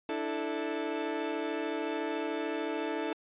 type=chord; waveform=30% pulse; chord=D suspended second; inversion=none; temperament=equal with one note detuned; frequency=293.7 / 327.4 / 440 Hz; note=D4 / E4 / A4; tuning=0 / -12 / 0 cents; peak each=-35 / -33 / -33 dBFS; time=0.09-3.13 s; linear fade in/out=2 ms; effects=resampled to 8000 Hz